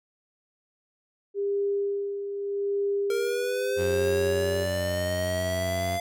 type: tone with tremolo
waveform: sine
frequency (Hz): 401.3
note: G4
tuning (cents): +41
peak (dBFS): -23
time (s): 1.34-4.67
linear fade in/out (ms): 50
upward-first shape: sine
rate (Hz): 0.81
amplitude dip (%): 55
type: linear sweep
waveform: square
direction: up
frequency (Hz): 462.6 to 689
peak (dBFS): -28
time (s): 3.1-6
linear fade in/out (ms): 2
type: tone with pitch glide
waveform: sawtooth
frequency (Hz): 91.3 to 90.51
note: F#2 to F#2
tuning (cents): -23 to -38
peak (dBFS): -26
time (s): 3.76-6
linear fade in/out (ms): 50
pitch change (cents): -15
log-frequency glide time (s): 4.32-5.47
effects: none